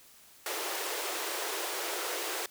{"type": "high-pass noise", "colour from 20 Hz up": "pink", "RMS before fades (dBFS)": -35, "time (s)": [0.46, 2.46], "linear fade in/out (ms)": 2, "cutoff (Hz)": 330, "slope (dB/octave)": 96, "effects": ["white hiss -57 dBFS RMS until 2.5 s"]}